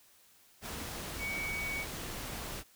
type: tone in noise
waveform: sine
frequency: 2249 Hz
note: C#7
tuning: 24 cents sharp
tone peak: -35 dBFS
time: 1.18-1.86 s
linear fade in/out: 50 ms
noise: pink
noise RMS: -41 dBFS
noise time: 0.61-2.64 s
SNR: +3 dB
effects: white hiss -63 dBFS RMS until 2.75 s